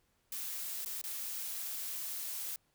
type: noise with dropouts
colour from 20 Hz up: blue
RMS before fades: -40 dBFS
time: 0.32-2.56 s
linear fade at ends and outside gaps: 2 ms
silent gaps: 0.849-0.859 / 1.015-1.039 s
effects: pink hiss -75 dBFS RMS until 2.74 s